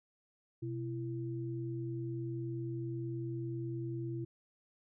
sine tone pair together, 125.7 / 335.9 Hz, B2 / E4, +31 / +33 cents, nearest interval octave + perfect fourth, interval 1702 cents, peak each -38 / -40 dBFS, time 0.62-4.25 s, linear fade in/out 10 ms, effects none

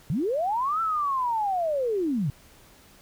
sine linear two-way sweep, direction up then down, 123.47 to 1347 to 123.47 Hz, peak -23 dBFS, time 0.1-2.3 s, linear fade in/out 0 ms, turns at 0.81 s, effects pink hiss -54 dBFS RMS until 3.01 s

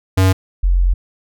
square / sine tone pair in turn, 94.3 / 44.5 Hz, F#2 / F1, +33 / +33 cents, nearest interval octave + minor second, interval 1300 cents, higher first, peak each -10 dBFS, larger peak neither, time 0.17-0.33 / 0.63-0.94 s, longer second, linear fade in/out 10 ms, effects none

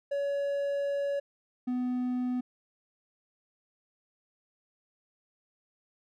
triangle tone pair in turn, 564 / 249.6 Hz, C#5 / B3, +30 / +19 cents, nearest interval octave + major second, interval 1411 cents, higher first, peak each -26 dBFS, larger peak neither, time 0.11-1.2 / 1.67-2.41 s, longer first, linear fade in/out 10 ms, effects none

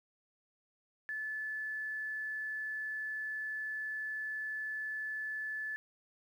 sine tone with quantisation, 1734 Hz, A6, 26 cents flat, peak -36 dBFS, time 1.09-5.76 s, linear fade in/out 0 ms, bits 11, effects none

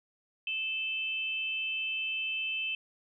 sine tone pair together, 2626 / 3081 Hz, E7 / G7, -7 / -31 cents, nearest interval minor third, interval 276 cents, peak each -32 / -36 dBFS, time 0.47-2.75 s, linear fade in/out 2 ms, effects none

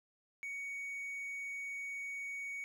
triangle tone, 2238 Hz, C#7, 16 cents sharp, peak -38 dBFS, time 0.43-2.64 s, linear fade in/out 0 ms, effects none

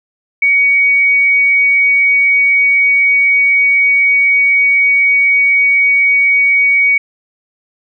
sine tone, 2248 Hz, C#7, 24 cents sharp, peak -7 dBFS, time 0.42-6.98 s, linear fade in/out 5 ms, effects none

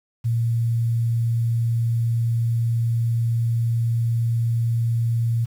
sine tone with quantisation, 116.1 Hz, A#2, 7 cents flat, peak -18 dBFS, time 0.24-5.46 s, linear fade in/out 20 ms, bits 8, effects none

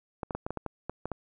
clicks, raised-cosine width 1 ms, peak -19 dBFS, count 10, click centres 0.232 / 0.308 / 0.35 / 0.465 / 0.506 / 0.573 / 0.663 / 0.896 / 1.056 / 1.117 s, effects none

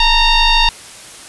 sine tone with frequency modulation, 1854 Hz, A#6, 10 cents flat, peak -8 dBFS, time 0-0.69 s, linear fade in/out 2 ms, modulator 914 Hz, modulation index 2.8, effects white hiss -35 dBFS RMS until 1.28 s + resampled to 24000 Hz

